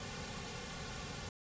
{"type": "noise with comb filter", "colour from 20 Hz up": "pink", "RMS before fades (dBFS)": -44, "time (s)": [0, 1.29], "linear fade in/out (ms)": 2, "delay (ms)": 3.1, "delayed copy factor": -0.75, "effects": ["resampled to 16000 Hz"]}